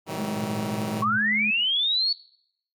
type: chord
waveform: 10% pulse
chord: A diminished seventh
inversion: none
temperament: just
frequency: 110 / 132 / 158.4 / 190.08 Hz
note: A2 / C3 / Eb3 / Gb3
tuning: 0 / +16 / +31 / +47 cents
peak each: -29 / -31 / -25 / -26 dBFS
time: 0.06-1.05 s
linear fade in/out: 50 ms
type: tone with pitch glide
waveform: sine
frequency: 209.9 to 212.2 Hz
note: G#3 to G#3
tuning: +19 to +38 cents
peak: -28 dBFS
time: 0.18-1.51 s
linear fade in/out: 10 ms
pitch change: +19 cents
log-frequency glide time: 0.72-0.94 s
type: tone with tremolo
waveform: sine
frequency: 114.8 Hz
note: A#2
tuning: 26 cents flat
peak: -30 dBFS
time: 0.35-1.21 s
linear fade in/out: 50 ms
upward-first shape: triangle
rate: 14 Hz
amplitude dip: 85%
type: linear sweep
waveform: sine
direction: up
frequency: 1079 to 4474 Hz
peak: -20 dBFS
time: 1.02-2.13 s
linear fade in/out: 5 ms
effects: noise-tail reverb RT60 0.7 s tail -21 dB re dry + MP3 96 kbps